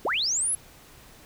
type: linear sweep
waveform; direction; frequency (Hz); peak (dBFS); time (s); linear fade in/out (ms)
sine; up; 277.2 to 11175; -23; 0.05-0.55; 2
effects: pink hiss -51 dBFS RMS until 1.25 s